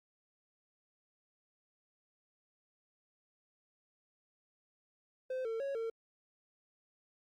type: tone with pitch steps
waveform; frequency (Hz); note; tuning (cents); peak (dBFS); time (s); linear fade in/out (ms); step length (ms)
triangle; 516 / 451.2 / 553 / 454.1; C5 / A4 / C#5 / A#4; -24 / +44 / -4 / -45; -33; 5.3-5.9; 5; 150
effects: Opus 48 kbps